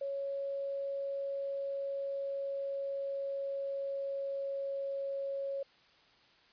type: tone with pitch glide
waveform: sine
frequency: 554.4 to 551.2 Hz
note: C#5 to C#5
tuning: 0 to -10 cents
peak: -34 dBFS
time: 0.01-5.63 s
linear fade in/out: 5 ms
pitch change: -10 cents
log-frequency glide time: 0.89-5.15 s
effects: white hiss -64 dBFS RMS until 6.52 s + resampled to 11025 Hz